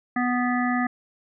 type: harmonic tone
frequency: 246.9 Hz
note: B3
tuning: in tune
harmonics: 1 / 3 / 5 / 7 / 8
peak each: -23 / -28 / -30 / -31 / -32 dBFS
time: 0.16-0.87 s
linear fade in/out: 5 ms
effects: none